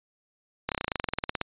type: slowing click train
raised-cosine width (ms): 0.3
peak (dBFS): -11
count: 18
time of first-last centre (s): 0.69-1.414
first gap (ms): 28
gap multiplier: 1.05
effects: resampled to 8000 Hz